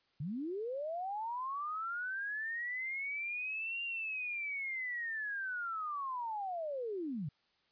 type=linear two-way sweep; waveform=sine; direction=up then down; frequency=130.3 to 2794 to 130.3 Hz; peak=-36 dBFS; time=0.2-7.29 s; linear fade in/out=5 ms; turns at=3.83 s; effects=white hiss -74 dBFS RMS until 7.71 s + resampled to 11025 Hz